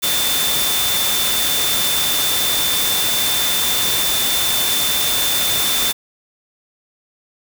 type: tone in noise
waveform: sine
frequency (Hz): 3552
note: A7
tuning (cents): +16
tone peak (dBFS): -20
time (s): 0.02-5.93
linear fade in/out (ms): 20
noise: white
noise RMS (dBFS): -19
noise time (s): 0.02-5.93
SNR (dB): -4
effects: none